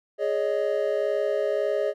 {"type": "chord", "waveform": "triangle", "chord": "Ab suspended fourth", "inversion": "none", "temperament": "equal with one note detuned", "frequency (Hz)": [415.3, 560.5, 622.3], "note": ["Ab4", "Db5", "Eb5"], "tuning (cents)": [0, 19, 0], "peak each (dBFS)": -25, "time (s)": [0.18, 1.94], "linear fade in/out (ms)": 50, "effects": []}